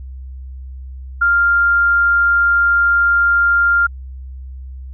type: tone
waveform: sine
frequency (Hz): 1396.9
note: F6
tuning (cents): 0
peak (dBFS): -10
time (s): 1.21-3.87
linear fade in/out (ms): 10
effects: added 65 Hz sine -28 dBFS peak until 4.93 s